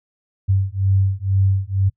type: beating tone pair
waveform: sine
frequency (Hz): 95.8 / 97.9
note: G2 / G2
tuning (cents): -39 / -2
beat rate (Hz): 2.1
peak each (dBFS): -18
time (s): 0.48-1.9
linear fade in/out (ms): 20
effects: noise-tail reverb RT60 0.1 s tail -23 dB re dry